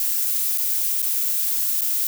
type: noise with dropouts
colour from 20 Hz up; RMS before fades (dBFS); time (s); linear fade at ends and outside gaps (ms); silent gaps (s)
violet; -22; 0-2.07; 1; 0.576-0.582 / 1.02-1.026 / 1.809-1.817
effects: none